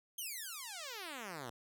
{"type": "exponential sweep", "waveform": "5% pulse", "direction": "down", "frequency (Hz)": [3237, 111.5], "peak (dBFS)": -32, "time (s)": [0.18, 1.5], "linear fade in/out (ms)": 5, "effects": []}